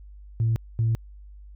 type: tone pair in turn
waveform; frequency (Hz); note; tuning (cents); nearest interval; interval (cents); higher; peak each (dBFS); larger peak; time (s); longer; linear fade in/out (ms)
sine; 113.3 / 113.3; A#2 / A#2; -49 / -49; unison; 0; neither; -18; neither; 0.4-0.56 / 0.79-0.95; neither; 0
effects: tanh soft clip ceiling -16 dBFS + added 50 Hz sine -42 dBFS peak until 1.55 s